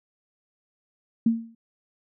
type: tone with exponential decay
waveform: sine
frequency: 228.4 Hz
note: A#3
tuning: 35 cents flat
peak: -14 dBFS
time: 1.26-1.55 s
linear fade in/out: 5 ms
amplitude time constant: 63 ms
effects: none